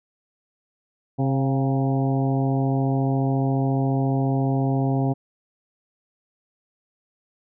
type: harmonic tone with a mistuned harmonic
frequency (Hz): 134.3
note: C3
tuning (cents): +46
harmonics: 1 / 2 / 3 / 4 / 5 / 6 / 7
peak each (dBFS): -21 / -24 / -31 / -34 / -31 / -34 / -41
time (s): 1.18-5.14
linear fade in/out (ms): 20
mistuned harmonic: 5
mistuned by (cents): +50
effects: none